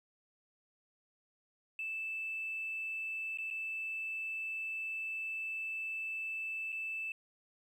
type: tone with dropouts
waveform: triangle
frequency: 2637 Hz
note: E7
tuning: in tune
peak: -33 dBFS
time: 1.79-7.12 s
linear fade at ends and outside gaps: 2 ms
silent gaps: 3.374-3.385 / 3.503-3.509 / 6.721-6.726 s
effects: tanh soft clip ceiling -34 dBFS